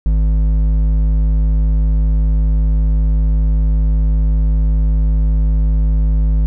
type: tone with hard clipping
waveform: sine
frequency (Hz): 52.6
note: G#1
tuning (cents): +23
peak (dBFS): -12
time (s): 0.06-6.46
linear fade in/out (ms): 0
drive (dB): 7
effects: none